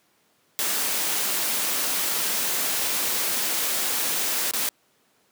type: noise with dropouts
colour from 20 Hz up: white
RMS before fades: -25 dBFS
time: 0.59-4.69 s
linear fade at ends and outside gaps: 0 ms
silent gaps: 4.511-4.536 s
effects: pink hiss -64 dBFS RMS until 5.31 s + high-pass 200 Hz 12 dB/octave